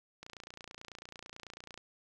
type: click train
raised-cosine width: 0.2 ms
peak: -29 dBFS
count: 46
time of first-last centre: 0.23-1.776 s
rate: 29.1 Hz
effects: none